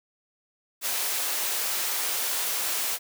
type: high-pass noise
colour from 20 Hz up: white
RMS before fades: -28 dBFS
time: 0.81-2.99 s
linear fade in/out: 50 ms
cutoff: 430 Hz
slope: 12 dB/octave
effects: none